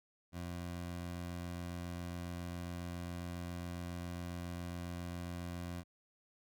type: tone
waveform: 20% pulse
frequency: 87.31 Hz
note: F2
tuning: in tune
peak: -36 dBFS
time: 0.32-5.84 s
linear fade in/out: 50 ms
effects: none